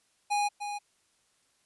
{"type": "tone with echo", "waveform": "square", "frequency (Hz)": 823, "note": "G#5", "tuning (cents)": -16, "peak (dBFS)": -26, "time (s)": [0.3, 0.49], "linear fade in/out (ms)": 20, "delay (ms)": 300, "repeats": 1, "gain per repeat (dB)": -8, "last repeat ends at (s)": 0.79, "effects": ["white hiss -70 dBFS RMS until 1.65 s", "resampled to 24000 Hz"]}